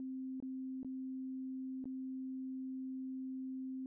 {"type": "tone with dropouts", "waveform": "sine", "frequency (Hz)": 261.4, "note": "C4", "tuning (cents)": -1, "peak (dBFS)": -40, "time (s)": [0, 3.86], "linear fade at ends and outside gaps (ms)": 1, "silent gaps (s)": [[0.402, 0.425], [0.831, 0.847], [1.842, 1.855]], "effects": []}